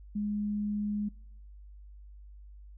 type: tone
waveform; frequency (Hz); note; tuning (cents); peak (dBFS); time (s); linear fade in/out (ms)
sine; 207.7; G#3; 0; -29; 0.15-1.09; 10
effects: noise-tail reverb RT60 0.8 s tail -26 dB re dry + added 50 Hz sine -47 dBFS peak until 2.77 s